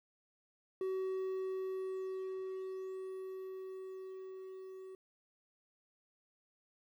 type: tone with level ramp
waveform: triangle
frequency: 378 Hz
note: F#4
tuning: 37 cents sharp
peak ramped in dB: -32 to -45 dBFS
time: 0.81-4.95 s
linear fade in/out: 2 ms
effects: 12-bit